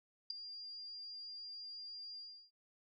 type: tone with ADSR envelope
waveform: sine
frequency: 4798 Hz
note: D8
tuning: 36 cents sharp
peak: -33 dBFS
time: 0.3-2.51 s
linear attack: 6 ms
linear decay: 5 ms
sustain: -13 dB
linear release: 340 ms
effects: none